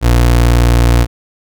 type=tone; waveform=30% pulse; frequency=59.2 Hz; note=A#1; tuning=27 cents sharp; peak=-4 dBFS; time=0.01-1.07 s; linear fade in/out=50 ms; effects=none